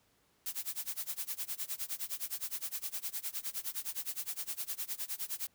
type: noise with tremolo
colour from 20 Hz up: blue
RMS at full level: -36 dBFS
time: 0.46-5.47 s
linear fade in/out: 0 ms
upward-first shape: sine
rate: 9.7 Hz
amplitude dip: 95%
effects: pink hiss -71 dBFS RMS until 5.54 s + high-pass 60 Hz 12 dB/octave